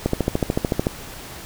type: click train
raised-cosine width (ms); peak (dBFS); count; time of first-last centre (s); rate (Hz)
2; -5; 12; 0.06-0.869; 13.6
effects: pink hiss -37 dBFS RMS until 1.45 s